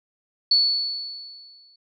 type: tone with exponential decay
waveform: sine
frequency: 4435 Hz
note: C#8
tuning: in tune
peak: -13 dBFS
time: 0.51-1.76 s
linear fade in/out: 5 ms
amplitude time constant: 270 ms
effects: none